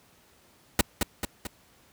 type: noise with echo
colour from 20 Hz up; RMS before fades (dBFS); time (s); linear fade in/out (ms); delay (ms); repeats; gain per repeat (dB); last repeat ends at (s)
pink; -19; 0.79-0.81; 2; 220; 3; -5; 1.47
effects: pink hiss -60 dBFS RMS until 1.92 s + high-pass 60 Hz 12 dB/octave